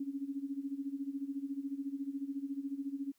sine tone with tremolo, 277.2 Hz, C#4, in tune, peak -33 dBFS, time 0-3.12 s, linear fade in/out 5 ms, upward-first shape sine, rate 14 Hz, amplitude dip 80%, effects white hiss -75 dBFS RMS until 3.18 s

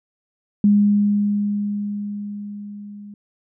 sine tone with level ramp, 205.2 Hz, G#3, 21 cents flat, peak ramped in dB -10 to -35 dBFS, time 0.64-3.14 s, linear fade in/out 2 ms, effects none

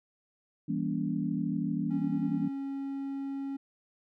sine chord, E diminished seventh, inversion none, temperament just, 164.81 / 197.78 / 237.3 / 284.8 Hz, E3 / G3 / Bb3 / Db4, 0 / +16 / +31 / +47 cents, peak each -34 dBFS, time 0.68-2.49 s, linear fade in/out 10 ms
triangle tone, 274.6 Hz, C#4, 16 cents flat, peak -31 dBFS, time 1.9-3.57 s, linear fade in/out 10 ms
effects none

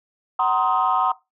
sine chord, C half-diminished seventh, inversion second, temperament just, 753.5 / 941.9 / 1046.5 / 1255.8 Hz, Gb5 / Bb5 / C6 / Eb6, +31 / +18 / 0 / +16 cents, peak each -22 dBFS, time 0.39-1.12 s, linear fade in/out 5 ms, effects noise-tail reverb RT60 0.2 s tail -18 dB re dry + tanh soft clip ceiling -9 dBFS

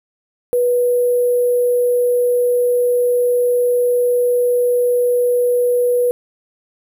sine tone with sample-and-hold, 489.7 Hz, B4, 15 cents flat, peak -12 dBFS, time 0.53-6.11 s, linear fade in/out 0 ms, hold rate 11025 Hz, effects none

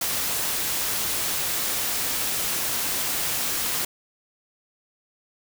white noise, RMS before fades -26 dBFS, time 0.01-3.85 s, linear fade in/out 5 ms, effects none

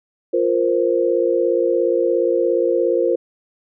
sine chord, F suspended fourth, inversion none, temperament equal, 349.2 / 466.2 / 523.3 Hz, F4 / Bb4 / C5, 0 / 0 / 0 cents, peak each -19 dBFS, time 0.33-3.16 s, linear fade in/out 10 ms, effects none

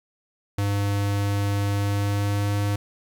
square tone with pitch glide, 100.9 to 101.95 Hz, G#2 to G#2, -49 to -32 cents, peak -22 dBFS, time 0.58-2.76 s, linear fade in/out 5 ms, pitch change +17 cents, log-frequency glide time 1.75-2.58 s, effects 10-bit

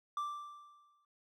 triangle tone with exponential decay, 1174.7 Hz, D6, in tune, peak -31 dBFS, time 0.17-1.05 s, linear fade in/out 2 ms, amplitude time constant 190 ms, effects none

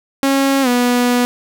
sawtooth tone with pitch glide, 273.2 to 244.8 Hz, C#4 to B3, -25 to -15 cents, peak -8 dBFS, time 0.23-1.25 s, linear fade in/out 0 ms, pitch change -190 cents, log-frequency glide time 0.62-0.68 s, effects none

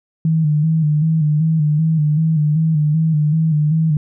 sine tone with vibrato, 155.3 Hz, D#3, 3 cents flat, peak -12 dBFS, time 0.25-3.97 s, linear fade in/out 2 ms, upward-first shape square, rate 2.6 Hz, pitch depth 57 cents each way, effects none

